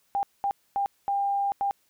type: tone bursts at uneven times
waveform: sine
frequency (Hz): 799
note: G5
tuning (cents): +33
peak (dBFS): -23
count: 5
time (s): 0.15-0.23 / 0.44-0.51 / 0.76-0.86 / 1.08-1.52 / 1.61-1.71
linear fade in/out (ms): 0
effects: white hiss -68 dBFS RMS until 1.89 s